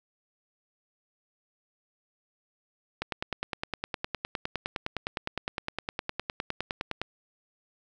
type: click train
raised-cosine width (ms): 0.3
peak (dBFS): -14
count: 40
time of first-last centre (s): 3.02-7.016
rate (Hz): 9.76
effects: none